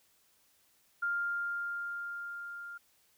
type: tone with level ramp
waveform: sine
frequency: 1400 Hz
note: F6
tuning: 4 cents sharp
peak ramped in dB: -29 to -42 dBFS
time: 1.02-2.78 s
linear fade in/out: 10 ms
effects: white hiss -69 dBFS RMS until 3.17 s